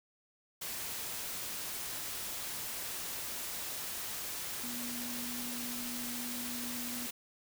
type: tone in noise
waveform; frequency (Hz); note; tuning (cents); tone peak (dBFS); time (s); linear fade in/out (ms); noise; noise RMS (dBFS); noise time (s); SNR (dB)
sine; 242.4; B3; -32; -42; 4.63-7.07; 10; white; -40; 0.61-7.11; -5
effects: none